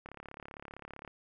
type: click train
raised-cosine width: 0.5 ms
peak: -30 dBFS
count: 37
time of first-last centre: 0.06-1.077 s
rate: 35.4 Hz
effects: none